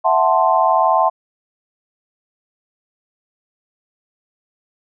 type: chord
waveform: sine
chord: F# half-diminished seventh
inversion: third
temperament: equal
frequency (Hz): 659.3 / 740 / 880 / 1046.5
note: E5 / F#5 / A5 / C6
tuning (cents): 0 / 0 / 0 / 0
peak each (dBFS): -17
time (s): 0.04-1.1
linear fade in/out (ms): 20
effects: none